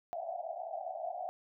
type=band-pass noise; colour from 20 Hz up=pink; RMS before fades=-40 dBFS; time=0.13-1.29 s; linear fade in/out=0 ms; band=640 to 750 Hz; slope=96 dB/octave; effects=none